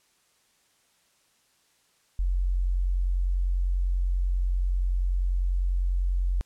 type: tone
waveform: sine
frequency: 45.11 Hz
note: F#1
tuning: 43 cents flat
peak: -22 dBFS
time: 2.19-6.41 s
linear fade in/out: 0 ms
effects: white hiss -66 dBFS RMS until 6.45 s + low-pass 10000 Hz 12 dB/octave